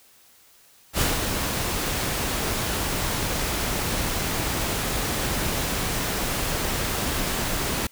pink noise with ADSR envelope, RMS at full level -21 dBFS, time 0.93-7.87 s, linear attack 72 ms, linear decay 170 ms, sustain -5 dB, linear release 4 ms, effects white hiss -55 dBFS RMS until 7.91 s

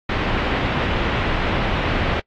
pink low-pass noise, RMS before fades -21 dBFS, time 0.09-2.2 s, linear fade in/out 5 ms, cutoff 3100 Hz, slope 24 dB/octave, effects noise-tail reverb RT60 0.1 s tail -23 dB re dry + AAC 48 kbps

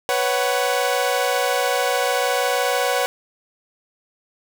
sawtooth chord, B suspended second, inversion none, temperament equal with one note detuned, 493.9 / 554.4 / 747.7 Hz, B4 / C#5 / F#5, 0 / 0 / +18 cents, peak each -19 dBFS, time 0.09-3.06 s, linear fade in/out 0 ms, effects 8-bit

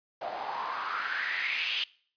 white noise with band-pass filter sweep, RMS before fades -33 dBFS, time 0.21-1.84 s, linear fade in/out 5 ms, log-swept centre 650 to 3100 Hz, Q 5.3, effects noise-tail reverb RT60 0.5 s tail -23 dB re dry + resampled to 11025 Hz

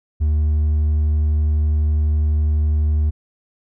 sine tone with hard clipping, 76 Hz, D#2, 40 cents flat, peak -15 dBFS, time 0.2-3.11 s, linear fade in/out 20 ms, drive 2 dB, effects none

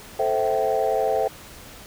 sine chord, A minor seventh, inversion none, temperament equal with one note detuned, 440 / 523.3 / 659.3 / 770.5 Hz, A4 / C5 / E5 / G5, 0 / 0 / 0 / -30 cents, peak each -24 dBFS, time 0.19-1.28 s, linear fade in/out 5 ms, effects tanh soft clip ceiling -12 dBFS + pink hiss -43 dBFS RMS until 1.86 s

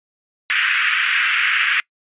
pink band-pass noise, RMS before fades -18 dBFS, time 0.5-1.8 s, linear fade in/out 0 ms, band 1400 to 3000 Hz, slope 48 dB/octave, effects noise-tail reverb RT60 0.1 s tail -25 dB re dry + resampled to 8000 Hz

